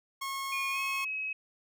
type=tone; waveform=sawtooth; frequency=1088 Hz; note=C#6; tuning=33 cents flat; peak=-30 dBFS; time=0.21-1.05 s; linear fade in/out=10 ms
type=tone with pitch glide; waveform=sine; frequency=2449 to 2556 Hz; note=D#7 to D#7; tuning=-28 to +46 cents; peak=-32 dBFS; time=0.52-1.33 s; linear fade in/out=5 ms; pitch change=+74 cents; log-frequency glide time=0.71-0.8 s
effects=none